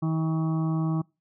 harmonic tone, 160 Hz, D#3, 49 cents sharp, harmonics 1 / 2 / 4 / 5 / 6 / 7 / 8, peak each -24 / -30 / -43 / -42 / -48 / -40 / -50 dBFS, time 0.02-1.02 s, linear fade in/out 10 ms, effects noise-tail reverb RT60 0.3 s tail -26 dB re dry

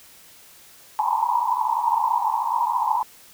white band-pass noise, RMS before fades -22 dBFS, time 0.99-3.03 s, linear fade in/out 0 ms, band 860 to 990 Hz, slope 96 dB/octave, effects white hiss -49 dBFS RMS until 3.33 s

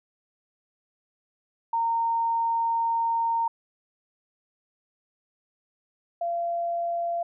sine tone pair in turn, 920 / 685.4 Hz, A#5 / F5, -23 / -33 cents, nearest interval perfect fourth, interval 510 cents, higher first, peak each -22 / -25 dBFS, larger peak first, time 1.73-3.48 / 6.21-7.23 s, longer first, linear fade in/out 5 ms, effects none

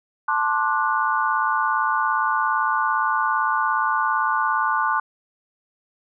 sine chord, D dominant seventh, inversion second, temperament just, 881 / 1057.2 / 1174.7 / 1468.3 Hz, A5 / C6 / D6 / F#6, +2 / +18 / 0 / -14 cents, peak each -24 dBFS, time 0.28-5 s, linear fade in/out 5 ms, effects none

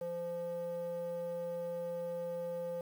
square tone with band-pass filter, 172.3 Hz, F3, 23 cents flat, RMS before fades -39 dBFS, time 0.01-2.81 s, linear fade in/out 2 ms, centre 520 Hz, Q 4.2, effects 10-bit

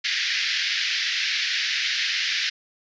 pink band-pass noise, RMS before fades -25 dBFS, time 0.04-2.5 s, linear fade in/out 10 ms, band 1700 to 5500 Hz, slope 48 dB/octave, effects resampled to 16000 Hz

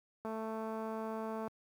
click train, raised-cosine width 1 ms, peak -28 dBFS, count 272, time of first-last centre 0.25-1.476 s, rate 221 Hz, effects high-pass 80 Hz 12 dB/octave + 10-bit

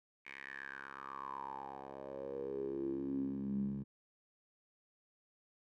10% pulse tone with band-pass filter sweep, 68.1 Hz, C#2, 30 cents flat, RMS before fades -42 dBFS, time 0.25-3.84 s, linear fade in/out 20 ms, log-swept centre 2200 to 170 Hz, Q 7.7, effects none

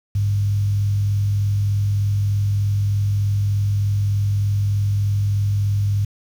sine tone with frequency modulation, 101.2 Hz, G#2, 44 cents flat, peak -16 dBFS, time 0.15-6.05 s, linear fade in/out 5 ms, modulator 43.3 Hz, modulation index 0.23, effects 7-bit

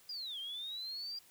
triangle linear two-way sweep, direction down then up, 4978 to 3133 to 4814 Hz, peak -37 dBFS, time 0.09-1.19 s, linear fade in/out 5 ms, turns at 0.39 s, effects tanh soft clip ceiling -37 dBFS + white hiss -63 dBFS RMS until 1.3 s

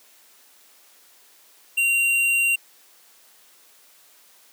sine tone with tanh clipping, 2761 Hz, F7, 20 cents flat, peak -19 dBFS, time 1.77-2.56 s, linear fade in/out 10 ms, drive 15 dB, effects white hiss -54 dBFS RMS until 4.52 s + high-pass 300 Hz 12 dB/octave

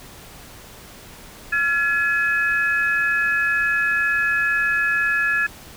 sine tone cluster, 1377 / 1699 / 2541 Hz, F6 / G#6 / D#7, -25 / +39 / +36 cents, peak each -26 / -18 / -27 dBFS, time 1.52-5.47 s, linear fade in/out 10 ms, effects pink hiss -42 dBFS RMS until 5.76 s

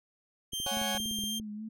sawtooth tone with pitch glide, 3150 to 3179 Hz, G7 to G7, +8 to +24 cents, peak -30 dBFS, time 0.52-1.4 s, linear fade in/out 20 ms, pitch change +16 cents, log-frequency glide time 0.71-0.86 s
clicks, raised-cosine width 3 ms, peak -32 dBFS, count 12, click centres 0.534 / 0.601 / 0.664 / 0.771 / 0.816 / 0.95 / 1.002 / 1.058 / 1.112 / 1.188 / 1.238 / 1.399 s
sawtooth chord, C# suspended fourth, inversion none, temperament equal, 554.4 / 740 / 830.6 Hz, C#5 / F#5 / G#5, 0 / 0 / 0 cents, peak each -34 dBFS, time 0.66-0.98 s, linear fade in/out 5 ms
sine tone with vibrato, 214.4 Hz, A3, 45 cents flat, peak -37 dBFS, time 0.71-1.69 s, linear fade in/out 10 ms, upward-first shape sine, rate 3.4 Hz, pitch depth 48 cents each way
effects none

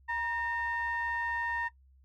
triangle ring-modulated tone, 442.8 Hz, A4, 11 cents sharp, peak -25 dBFS, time 0.08-1.69 s, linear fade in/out 20 ms, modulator 1390 Hz, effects noise-tail reverb RT60 0.1 s tail -18 dB re dry + added 66 Hz sine -58 dBFS peak until 2.04 s

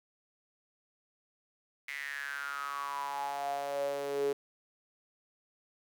sawtooth tone with high-pass filter sweep, 141.2 Hz, C#3, 32 cents sharp, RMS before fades -36 dBFS, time 1.88-4.33 s, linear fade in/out 5 ms, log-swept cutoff 2100 to 400 Hz, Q 9.1, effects none

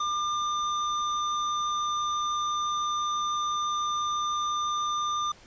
square tone, 1199 Hz, D6, 36 cents sharp, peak -27 dBFS, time 0-5.32 s, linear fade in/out 5 ms, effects pink hiss -53 dBFS RMS until 5.46 s + resampled to 16000 Hz

